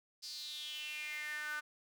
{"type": "tone with high-pass filter sweep", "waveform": "sawtooth", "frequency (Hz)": 300.9, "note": "D4", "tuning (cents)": 42, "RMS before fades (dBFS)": -43, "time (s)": [0.22, 1.61], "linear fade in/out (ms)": 20, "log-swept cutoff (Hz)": [4900, 1400], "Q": 6.8, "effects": []}